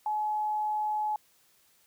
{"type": "tone", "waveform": "sine", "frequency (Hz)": 850, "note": "G#5", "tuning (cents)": 40, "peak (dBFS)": -27, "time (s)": [0.06, 1.16], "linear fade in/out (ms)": 2, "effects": ["white hiss -65 dBFS RMS until 1.86 s"]}